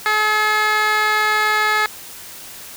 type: tone with band-pass filter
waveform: 15% pulse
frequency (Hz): 427.1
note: G#4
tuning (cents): +48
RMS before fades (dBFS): -17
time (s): 0.06-1.86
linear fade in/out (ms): 0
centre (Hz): 2100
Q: 1.3
effects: white hiss -36 dBFS RMS until 2.76 s